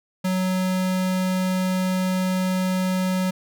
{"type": "tone", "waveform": "square", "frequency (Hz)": 185.5, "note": "F#3", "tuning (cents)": 5, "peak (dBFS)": -21, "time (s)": [0.24, 3.31], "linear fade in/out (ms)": 10, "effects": []}